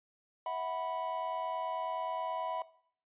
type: chord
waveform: triangle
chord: E suspended second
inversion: none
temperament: equal with one note detuned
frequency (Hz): 650.6 / 740 / 987.8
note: E5 / F#5 / B5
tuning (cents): -23 / 0 / 0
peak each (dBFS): -38 / -38 / -35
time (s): 0.46-2.62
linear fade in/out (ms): 2
effects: noise-tail reverb RT60 0.6 s tail -18 dB re dry + resampled to 8000 Hz